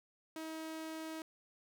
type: tone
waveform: sawtooth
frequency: 318.8 Hz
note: D#4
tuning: 42 cents sharp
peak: -38 dBFS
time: 0.36-1.22 s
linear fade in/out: 2 ms
effects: none